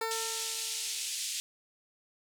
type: tone with exponential decay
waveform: 15% pulse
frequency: 450.2 Hz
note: A4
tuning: 40 cents sharp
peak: -24 dBFS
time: 0.01-1.21 s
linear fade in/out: 5 ms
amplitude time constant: 260 ms
type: band-pass noise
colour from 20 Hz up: white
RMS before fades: -36 dBFS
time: 0.11-1.4 s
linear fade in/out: 0 ms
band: 2600 to 9100 Hz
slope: 24 dB/octave
effects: none